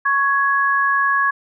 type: tone pair together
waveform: sine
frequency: 1108.7 / 1670.8 Hz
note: C#6 / G#6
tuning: 0 / +10 cents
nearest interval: perfect fifth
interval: 710 cents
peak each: -17 dBFS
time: 0.05-1.31 s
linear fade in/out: 10 ms
effects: none